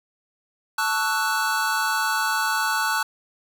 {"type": "chord", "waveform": "square", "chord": "F# minor seventh", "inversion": "first", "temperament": "equal with one note detuned", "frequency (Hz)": [880, 1119, 1318.5, 1480], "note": ["A5", "C#6", "E6", "F#6"], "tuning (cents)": [0, 16, 0, 0], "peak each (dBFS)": [-27, -30, -30, -25], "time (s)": [0.78, 3.03], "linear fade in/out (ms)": 5, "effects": []}